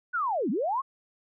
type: linear two-way sweep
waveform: sine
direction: down then up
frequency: 1515 to 185 to 1133 Hz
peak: -25 dBFS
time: 0.13-0.82 s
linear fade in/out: 20 ms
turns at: 0.5 s
effects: none